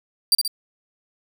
sawtooth tone with echo, 4699 Hz, D8, in tune, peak -10 dBFS, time 0.32-0.35 s, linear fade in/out 2 ms, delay 64 ms, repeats 2, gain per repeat -5 dB, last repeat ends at 0.478 s, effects none

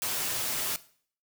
white noise with comb filter, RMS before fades -31 dBFS, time 0.02-0.76 s, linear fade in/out 0 ms, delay 7.8 ms, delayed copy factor +0.65, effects noise-tail reverb RT60 0.5 s tail -17 dB re dry

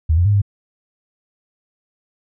sine tone with pitch steps, 79.2 / 87.5 / 102.8 / 100.9 Hz, D#2 / F2 / G#2 / G#2, +31 / +4 / -17 / -49 cents, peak -11 dBFS, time 0.09-0.418 s, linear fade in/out 10 ms, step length 82 ms, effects none

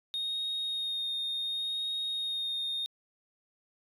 sine tone with vibrato, 3708 Hz, A#7, 10 cents flat, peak -29 dBFS, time 0.14-2.86 s, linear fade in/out 0 ms, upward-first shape sine, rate 0.69 Hz, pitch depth 13 cents each way, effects tanh soft clip ceiling -29 dBFS

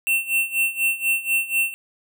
square tone with tremolo, 2700 Hz, E7, 41 cents sharp, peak -17 dBFS, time 0.07-1.74 s, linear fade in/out 0 ms, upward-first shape sine, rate 4.1 Hz, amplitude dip 85%, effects none

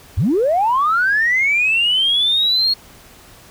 sine linear sweep, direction up, 66.4 to 4325 Hz, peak -12 dBFS, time 0.17-2.74 s, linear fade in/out 10 ms, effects tanh soft clip ceiling -8 dBFS + pink hiss -44 dBFS RMS until 3.5 s

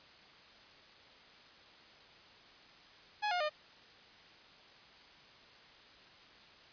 sawtooth tone with pitch steps, 839 / 713.7 / 607.1 Hz, G#5 / F5 / D#5, +17 / +37 / -43 cents, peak -28 dBFS, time 3.22-3.496 s, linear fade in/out 20 ms, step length 92 ms, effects white hiss -58 dBFS RMS until 6.72 s + resampled to 11025 Hz

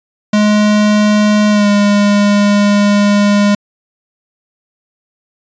square tone with pitch glide, 210 to 204.4 Hz, G#3 to G#3, +19 to -27 cents, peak -8 dBFS, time 0.33-3.55 s, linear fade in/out 5 ms, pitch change -46 cents, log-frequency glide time 1.5-1.68 s, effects resampled to 16000 Hz

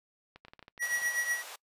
clicks, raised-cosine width 0.3 ms, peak -33 dBFS, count 12, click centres 0.36 / 0.45 / 0.483 / 0.535 / 0.593 / 0.627 / 0.681 / 0.778 / 0.923 / 0.973 / 1.019 / 1.058 s
square tone with tremolo, 1924 Hz, B6, 46 cents flat, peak -27 dBFS, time 0.79-1.43 s, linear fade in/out 50 ms, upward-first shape triangle, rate 8.1 Hz, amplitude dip 75%
pink high-pass noise, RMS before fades -45 dBFS, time 0.82-1.56 s, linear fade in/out 5 ms, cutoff 600 Hz, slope 24 dB/octave
effects noise-tail reverb RT60 0.1 s tail -24 dB re dry + resampled to 32000 Hz

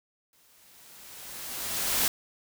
white noise with exponential growth, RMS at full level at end -24 dBFS, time 0.33-2.08 s, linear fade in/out 2 ms, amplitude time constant 380 ms, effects none

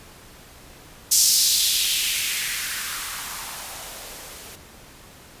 violet noise with band-pass filter sweep, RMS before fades -24 dBFS, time 1.11-4.56 s, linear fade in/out 10 ms, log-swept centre 5900 to 370 Hz, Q 2.2, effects pink hiss -46 dBFS RMS until 5.4 s + resampled to 32000 Hz

